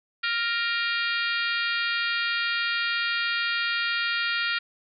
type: harmonic tone with a mistuned harmonic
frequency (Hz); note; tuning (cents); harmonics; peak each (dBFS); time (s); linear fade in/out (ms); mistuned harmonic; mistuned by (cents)
466.2; A#4; 0; 3 / 4 / 5 / 6 / 7 / 8 / 9 / 10; -28 / -30 / -32 / -34 / -35 / -36 / -37 / -38; 0.23-4.59; 10; 5; +43
effects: none